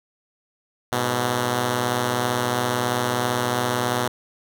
5% pulse beating tone pair, 105 / 123 Hz, G#2 / B2, +19 / -7 cents, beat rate 18 Hz, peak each -19 / -10 dBFS, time 0.92-4.08 s, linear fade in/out 5 ms, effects none

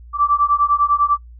sine beating tone pair, 1160 / 1170 Hz, D6 / D6, -22 / -7 cents, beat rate 10 Hz, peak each -16 dBFS, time 0.13-1.18 s, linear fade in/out 50 ms, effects noise-tail reverb RT60 0.1 s tail -19 dB re dry + added 59 Hz sine -37 dBFS peak until 1.39 s

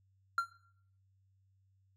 triangle tone with exponential decay, 1378 Hz, F6, 24 cents flat, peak -23 dBFS, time 0.38-0.53 s, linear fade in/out 2 ms, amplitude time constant 32 ms, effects noise-tail reverb RT60 0.6 s tail -17 dB re dry + added 96 Hz sine -68 dBFS peak until 1.96 s

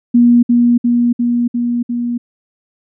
sine tone with echo, 239.6 Hz, A#3, 48 cents sharp, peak -5 dBFS, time 0.14-0.43 s, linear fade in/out 10 ms, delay 350 ms, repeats 5, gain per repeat -2 dB, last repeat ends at 2.18 s, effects none

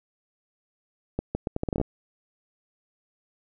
accelerating click train, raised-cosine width 2 ms, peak -13 dBFS, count 11, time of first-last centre 1.19-1.814 s, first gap 160 ms, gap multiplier 0.76, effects none

